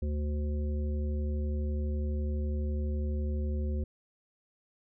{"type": "harmonic tone", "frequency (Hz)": 74, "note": "D2", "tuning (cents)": 14, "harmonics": [1, 3, 5, 7], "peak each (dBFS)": [-29, -39, -43, -46], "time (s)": [0.02, 3.84], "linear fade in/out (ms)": 5, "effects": []}